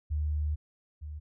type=tone pair in turn; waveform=sine; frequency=75.3 / 75.3 Hz; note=D2 / D2; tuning=+44 / +44 cents; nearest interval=unison; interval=0 cents; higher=neither; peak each=-27 / -37 dBFS; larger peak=first; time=0.1-0.56 / 1.01-1.2 s; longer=first; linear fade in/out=20 ms; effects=none